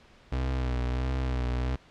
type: tone with vibrato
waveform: 35% pulse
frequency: 63.3 Hz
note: B1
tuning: 43 cents sharp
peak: -25 dBFS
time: 0.32-1.76 s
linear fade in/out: 5 ms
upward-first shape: sine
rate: 1.5 Hz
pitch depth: 50 cents each way
effects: pink hiss -56 dBFS RMS until 1.9 s + low-pass 4000 Hz 12 dB/octave